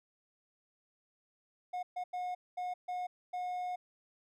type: tone bursts at uneven times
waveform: triangle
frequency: 723 Hz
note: F#5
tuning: 40 cents flat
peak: -33 dBFS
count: 6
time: 1.73-1.83 / 1.96-2.04 / 2.13-2.35 / 2.57-2.74 / 2.88-3.07 / 3.33-3.76 s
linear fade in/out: 10 ms
effects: none